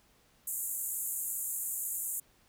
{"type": "band-pass noise", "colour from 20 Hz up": "white", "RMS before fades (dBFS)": -36, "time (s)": [0.47, 2.2], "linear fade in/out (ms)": 5, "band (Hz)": [6900, 15000], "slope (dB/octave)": 96, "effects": ["pink hiss -66 dBFS RMS until 2.48 s"]}